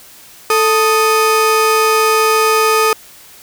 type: tone pair together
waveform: 35% pulse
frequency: 440.8 / 1246.8 Hz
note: A4 / D#6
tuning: +3 / +3 cents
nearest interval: octave + tritone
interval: 1800 cents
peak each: -11 dBFS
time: 0.5-2.93 s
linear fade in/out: 2 ms
effects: white hiss -40 dBFS RMS until 3.42 s